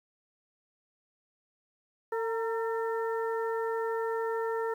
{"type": "harmonic tone with a mistuned harmonic", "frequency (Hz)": 451.1, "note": "A4", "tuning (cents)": 43, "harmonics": [1, 2, 3, 4], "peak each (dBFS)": [-30, -36, -40, -42], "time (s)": [2.12, 4.74], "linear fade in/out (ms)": 5, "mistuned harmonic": 2, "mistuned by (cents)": 43, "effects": ["10-bit"]}